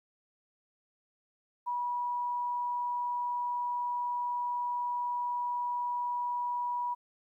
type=tone; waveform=sine; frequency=972 Hz; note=B5; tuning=28 cents flat; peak=-30 dBFS; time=1.66-6.95 s; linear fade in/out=20 ms; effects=12-bit